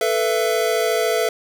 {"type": "chord", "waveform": "square", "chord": "A suspended second", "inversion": "none", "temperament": "equal with one note detuned", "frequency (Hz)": [440, 493.9, 668.8], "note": ["A4", "B4", "E5"], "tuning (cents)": [0, 0, 25], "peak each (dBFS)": [-22, -24, -22], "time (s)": [0.01, 1.29], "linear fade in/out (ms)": 2, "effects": []}